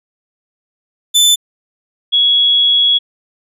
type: tone pair in turn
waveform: sawtooth / sine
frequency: 3520 / 3347 Hz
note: A7 / G#7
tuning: 0 / +13 cents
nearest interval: minor second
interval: 87 cents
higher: first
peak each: -4 / -8 dBFS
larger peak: first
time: 1.14-1.36 / 2.12-2.99 s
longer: second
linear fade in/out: 20 ms
effects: resampled to 32000 Hz